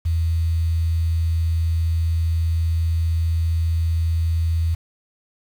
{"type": "tone with quantisation", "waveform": "sine", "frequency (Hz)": 82.41, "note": "E2", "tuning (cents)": 0, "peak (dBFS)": -17, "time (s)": [0.05, 4.75], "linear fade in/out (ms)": 10, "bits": 7, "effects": []}